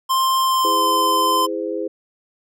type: tone with pitch glide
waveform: square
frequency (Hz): 1051 to 1030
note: C6 to C6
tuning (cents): +7 to -28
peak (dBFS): -16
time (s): 0.09-1.47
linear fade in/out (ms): 20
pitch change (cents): -35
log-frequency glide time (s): 0.48-0.85
type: chord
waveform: sine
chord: E augmented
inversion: none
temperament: just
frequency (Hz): 329.6 / 412 / 515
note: E4 / G#4 / B#4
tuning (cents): 0 / -14 / -28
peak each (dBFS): -26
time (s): 0.64-1.88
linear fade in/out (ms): 10
effects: none